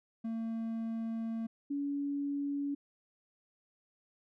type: tone pair in turn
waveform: triangle / sine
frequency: 226.3 / 283.6 Hz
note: A3 / C#4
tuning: +49 / +40 cents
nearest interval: major third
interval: 391 cents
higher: second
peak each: -32 / -32 dBFS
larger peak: neither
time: 0.24-1.47 / 1.7-2.75 s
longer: first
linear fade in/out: 10 ms
effects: none